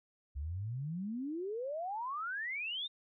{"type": "exponential sweep", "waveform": "sine", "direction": "up", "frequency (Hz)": [65.9, 3729], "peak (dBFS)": -36, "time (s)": [0.35, 2.88], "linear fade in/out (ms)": 20, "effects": []}